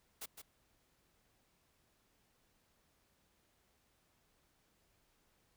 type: noise with echo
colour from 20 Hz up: white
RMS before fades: -45 dBFS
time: 0.21-0.26 s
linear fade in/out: 10 ms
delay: 160 ms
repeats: 1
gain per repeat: -7 dB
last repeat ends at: 0.42 s
effects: pink hiss -75 dBFS RMS until 5.56 s